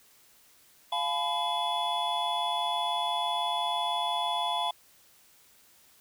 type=tone cluster; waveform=triangle; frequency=698 / 856 / 1002 / 3408 Hz; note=F5 / A5 / B5 / G#7; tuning=-1 / -48 / +25 / +44 cents; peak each=-31 dBFS; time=0.92-4.71 s; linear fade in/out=5 ms; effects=white hiss -60 dBFS RMS until 6 s